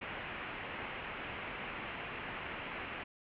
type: low-pass noise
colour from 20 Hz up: white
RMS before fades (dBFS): -43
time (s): 0.01-3.04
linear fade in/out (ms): 10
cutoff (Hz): 2800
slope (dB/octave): 48
effects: none